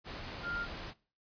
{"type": "tone in noise", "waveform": "sine", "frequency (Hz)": 1400, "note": "F6", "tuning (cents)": 4, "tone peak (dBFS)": -35, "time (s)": [0.42, 0.67], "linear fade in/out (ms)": 50, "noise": "pink", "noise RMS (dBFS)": -43, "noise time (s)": [0.04, 0.94], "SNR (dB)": 5, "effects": ["noise-tail reverb RT60 0.4 s tail -21 dB re dry", "resampled to 11025 Hz"]}